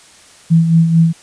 sine tone with tremolo, 164.81 Hz, E3, in tune, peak -5 dBFS, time 0.5-1.13 s, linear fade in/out 20 ms, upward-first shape sine, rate 4.5 Hz, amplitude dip 55%, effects white hiss -43 dBFS RMS until 1.22 s + resampled to 22050 Hz

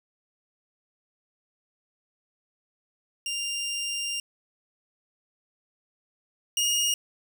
20% pulse tone pair in turn, 2794 / 2853 Hz, F7 / F7, 0 / +36 cents, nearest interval unison, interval 36 cents, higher second, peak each -24 / -18 dBFS, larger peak second, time 3.26-4.2 / 6.57-6.94 s, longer first, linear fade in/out 2 ms, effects none

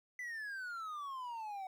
triangle exponential sweep, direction down, 2015 to 746 Hz, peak -39 dBFS, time 0.19-1.67 s, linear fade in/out 2 ms, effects 12-bit

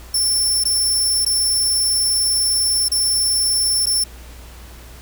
20% pulse tone with dropouts, 5390 Hz, E8, 38 cents sharp, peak -10 dBFS, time 0.14-4.04 s, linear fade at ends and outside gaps 5 ms, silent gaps 0.639-0.652 / 1.25-1.262 / 2.885-2.916 / 3.858-3.867 s, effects added 60 Hz sine -37 dBFS peak until 5.01 s + pink hiss -43 dBFS RMS until 5.01 s

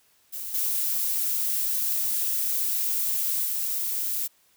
violet noise with level steps, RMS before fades -34 / -26 / -28 dBFS, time 0.32-4.28 s, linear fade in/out 20 ms, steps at 0.54 / 3.45 s, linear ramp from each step 2 ms, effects white hiss -63 dBFS RMS until 4.56 s

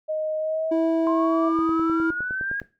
sine tone with pitch glide, 622.3 to 655.1 Hz, D#5 to E5, 0 to -11 cents, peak -23 dBFS, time 0.08-1.5 s, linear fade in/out 20 ms, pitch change +89 cents, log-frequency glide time 0.38-0.88 s
triangle tone, 326.7 Hz, E4, 15 cents flat, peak -18 dBFS, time 0.71-2.11 s, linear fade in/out 10 ms
sine exponential sweep, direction up, 1046.5 to 1643 Hz, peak -25 dBFS, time 1.07-2.6 s, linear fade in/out 0 ms
click train, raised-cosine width 2 ms, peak -24 dBFS, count 11, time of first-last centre 1.59-2.617 s, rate 9.74 Hz
effects noise-tail reverb RT60 0.3 s tail -17 dB re dry

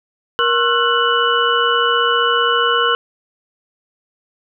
sine tone cluster, 473.2 / 1077 / 1346 / 1481 / 2964 Hz, A#4 / C6 / E6 / F#6 / F#7, +26 / +50 / +36 / +1 / +2 cents, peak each -19 dBFS, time 0.39-2.95 s, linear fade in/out 0 ms, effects none

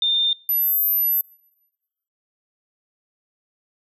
sine tone pair in turn, 3612 / 12149 Hz, A7 / F#9, +45 / +45 cents, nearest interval octave + major sixth, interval 2100 cents, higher second, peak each -17 dBFS, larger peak neither, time 0.02-0.33 / 0.49-1.21 s, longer second, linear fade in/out 2 ms, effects noise-tail reverb RT60 1.0 s tail -24 dB re dry

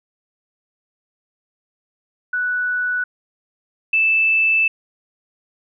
sine tone pair in turn, 1480 / 2637 Hz, F#6 / E7, 0 / 0 cents, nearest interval minor seventh, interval 1000 cents, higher second, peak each -18 / -13 dBFS, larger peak second, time 2.33-3.04 / 3.93-4.68 s, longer second, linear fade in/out 5 ms, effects none

